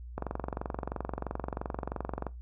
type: click train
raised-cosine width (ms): 1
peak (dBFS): -19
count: 49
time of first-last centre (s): 0.18-2.267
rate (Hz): 23
effects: noise-tail reverb RT60 0.2 s tail -19 dB re dry + added 60 Hz sine -41 dBFS peak until 2.41 s